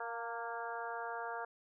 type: harmonic tone with a mistuned harmonic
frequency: 233.1 Hz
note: A#3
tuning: in tune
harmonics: 2 / 3 / 4 / 5 / 6 / 7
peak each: -46 / -44 / -44 / -48 / -46 / -48 dBFS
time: 0-1.45 s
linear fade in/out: 5 ms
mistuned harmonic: 4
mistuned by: -25 cents
effects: none